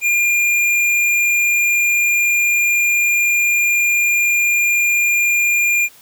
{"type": "tone with tanh clipping", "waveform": "sine", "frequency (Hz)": 2406, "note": "D7", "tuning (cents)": 41, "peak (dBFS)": -14, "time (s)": [0.01, 5.89], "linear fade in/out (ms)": 50, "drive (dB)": 18, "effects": ["white hiss -46 dBFS RMS until 6.01 s"]}